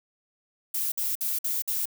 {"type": "noise bursts", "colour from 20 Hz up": "violet", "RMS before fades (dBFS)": -28, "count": 5, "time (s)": [0.74, 1.856], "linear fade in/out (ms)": 5, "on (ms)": 180, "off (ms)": 54, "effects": []}